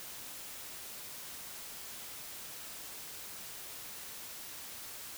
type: silence
effects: white hiss -46 dBFS RMS until 5.17 s